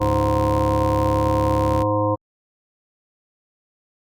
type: harmonic tone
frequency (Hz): 104.3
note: G#2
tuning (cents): +8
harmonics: 1 / 3 / 5 / 7 / 9 / 10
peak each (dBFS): -23 / -24 / -21 / -33 / -26 / -26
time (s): 0-2.16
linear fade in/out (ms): 20
type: tone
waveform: sawtooth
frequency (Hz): 71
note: C#2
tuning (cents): +42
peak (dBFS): -20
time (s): 0.01-1.83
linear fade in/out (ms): 0
effects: Opus 48 kbps